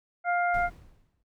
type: harmonic tone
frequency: 703 Hz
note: F5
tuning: 11 cents sharp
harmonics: 1 / 2 / 3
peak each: -25 / -29 / -35 dBFS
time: 0.24-0.7 s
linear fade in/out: 50 ms
type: noise with exponential decay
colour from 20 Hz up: brown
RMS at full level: -35 dBFS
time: 0.54-1.23 s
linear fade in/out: 2 ms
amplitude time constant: 150 ms
effects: noise-tail reverb RT60 0.1 s tail -24 dB re dry